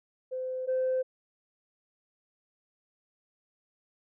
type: tone pair in turn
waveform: sine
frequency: 514 / 516.4 Hz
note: C5 / C5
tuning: -31 / -23 cents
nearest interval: unison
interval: 8 cents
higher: second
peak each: -31 / -24 dBFS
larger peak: second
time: 0.31-0.67 / 0.67-1.03 s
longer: neither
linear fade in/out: 20 ms
effects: tanh soft clip ceiling -22 dBFS